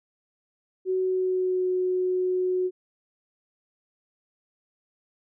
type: tone with pitch glide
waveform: sine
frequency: 373.4 to 367.2 Hz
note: F#4 to F#4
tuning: +16 to -13 cents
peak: -22 dBFS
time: 0.85-2.71 s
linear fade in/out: 50 ms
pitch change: -29 cents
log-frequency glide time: 0.99-1.69 s
effects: none